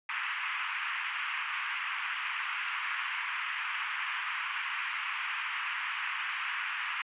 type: band-pass noise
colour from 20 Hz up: white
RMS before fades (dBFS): -35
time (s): 0.09-7.02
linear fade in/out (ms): 2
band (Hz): 1000 to 2800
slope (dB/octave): 48
effects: resampled to 8000 Hz